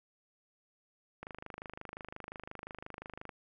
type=click train; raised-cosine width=0.5 ms; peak=-28 dBFS; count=54; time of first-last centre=1.23-3.292 s; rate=25.7 Hz; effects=none